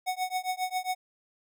square tone with tremolo, 740 Hz, F#5, in tune, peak -26 dBFS, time 0.06-0.95 s, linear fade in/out 20 ms, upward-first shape triangle, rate 7.4 Hz, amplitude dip 100%, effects none

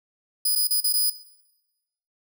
10% pulse tone with dropouts, 4978 Hz, D#8, in tune, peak -13 dBFS, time 0.45-1.1 s, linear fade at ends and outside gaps 5 ms, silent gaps 0.553-0.558 / 0.673-0.706 / 0.805-0.841 / 0.927-0.936 s, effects noise-tail reverb RT60 1.0 s tail -17 dB re dry

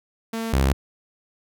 sawtooth tone pair in turn, 226.1 / 67.22 Hz, A3 / C2, +47 / +47 cents, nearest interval octave + major sixth, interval 2100 cents, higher first, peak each -22 / -13 dBFS, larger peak second, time 0.33-0.53 / 0.53-0.73 s, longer neither, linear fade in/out 5 ms, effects none

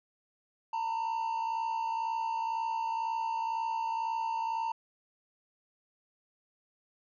triangle tone pair together, 903 / 965 Hz, A5 / B5, +45 / -40 cents, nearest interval minor second, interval 115 cents, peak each -29 / -37 dBFS, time 0.73-4.72 s, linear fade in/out 5 ms, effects resampled to 16000 Hz

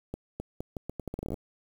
accelerating click train, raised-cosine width 2 ms, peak -21 dBFS, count 16, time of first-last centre 0.14-1.342 s, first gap 260 ms, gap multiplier 0.79, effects 8-bit

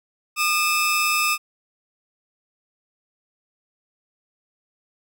sawtooth tone pair together, 1216.3 / 2611 Hz, D#6 / E7, -40 / -17 cents, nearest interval octave + minor second, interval 1323 cents, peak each -18 dBFS, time 0.36-1.38 s, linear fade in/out 50 ms, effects none

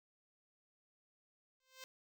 5% pulse tone with exponential growth, 521 Hz, C5, 7 cents flat, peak -35 dBFS, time 1.6-1.84 s, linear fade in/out 1 ms, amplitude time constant 52 ms, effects none

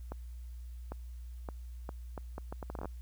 accelerating click train, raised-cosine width 1 ms, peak -26 dBFS, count 15, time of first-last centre 0.12-2.856 s, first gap 800 ms, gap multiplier 0.71, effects added 60 Hz sine -42 dBFS peak until 3.01 s + white hiss -68 dBFS RMS until 3.01 s

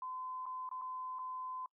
sine tone with dropouts, 1023 Hz, C6, 39 cents flat, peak -40 dBFS, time 0.02-1.66 s, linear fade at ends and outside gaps 2 ms, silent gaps 0.457-0.463 / 0.691-0.713 / 0.814-0.818 / 1.187-1.191 s, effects noise-tail reverb RT60 0.1 s tail -26 dB re dry

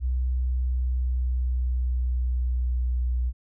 sine tone with pitch glide, 63 to 61.35 Hz, B1 to B1, +35 to -11 cents, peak -22 dBFS, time 0-3.33 s, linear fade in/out 50 ms, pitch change -46 cents, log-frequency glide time 0.37-3.2 s, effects none

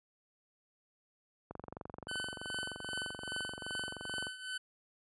click train, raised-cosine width 1 ms, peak -29 dBFS, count 65, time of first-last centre 1.51-4.269 s, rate 23.2 Hz
25% pulse tone with tremolo, 1513 Hz, F#6, 38 cents sharp, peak -32 dBFS, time 2.08-4.58 s, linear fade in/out 10 ms, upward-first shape triangle, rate 2.5 Hz, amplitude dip 80%
effects high-pass 60 Hz 12 dB/octave + resampled to 24000 Hz

